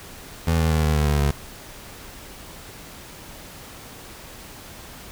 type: tone with pitch steps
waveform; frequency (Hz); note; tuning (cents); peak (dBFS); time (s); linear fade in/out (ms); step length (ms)
25% pulse; 82.41 / 80.43 / 78.51 / 76.63 / 74.79 / 73 / 71.25; E2 / E2 / D#2 / D#2 / D2 / D2 / C#2; 0 / -42 / +16 / -26 / +32 / -10 / +48; -14; 0.47-1.31; 5; 120
effects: pink hiss -41 dBFS RMS until 5.11 s